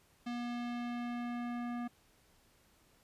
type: tone with low-pass filter sweep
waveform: square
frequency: 240.4 Hz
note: B3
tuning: 46 cents flat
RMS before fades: -39 dBFS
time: 0.26-1.88 s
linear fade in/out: 10 ms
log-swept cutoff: 4200 to 1600 Hz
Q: 1
effects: pink hiss -68 dBFS RMS until 3.03 s + resampled to 32000 Hz